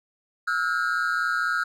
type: tone cluster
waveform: triangle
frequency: 1310 / 1434 / 1608 Hz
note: E6 / F6 / G6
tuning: -11 / +45 / +44 cents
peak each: -26 / -23 / -28 dBFS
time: 0.47-1.64 s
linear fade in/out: 10 ms
effects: none